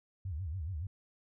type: tone with vibrato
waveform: sine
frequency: 84.4 Hz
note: E2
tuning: 41 cents sharp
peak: -35 dBFS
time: 0.25-0.87 s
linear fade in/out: 5 ms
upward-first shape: sine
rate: 7.1 Hz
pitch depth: 260 cents each way
effects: none